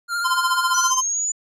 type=tone with vibrato; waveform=square; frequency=1396.9 Hz; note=F6; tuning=in tune; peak=-22 dBFS; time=0.08-0.92 s; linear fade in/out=50 ms; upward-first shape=triangle; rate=15 Hz; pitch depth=32 cents each way
type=tone with tremolo; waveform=square; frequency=1031 Hz; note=C6; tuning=26 cents flat; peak=-17 dBFS; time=0.24-1.02 s; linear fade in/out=20 ms; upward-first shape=sine; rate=15 Hz; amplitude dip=85%
type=exponential sweep; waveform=sine; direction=up; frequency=5920 to 7010 Hz; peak=-20 dBFS; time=0.74-1.32 s; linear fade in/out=5 ms
effects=low-pass 12000 Hz 12 dB/octave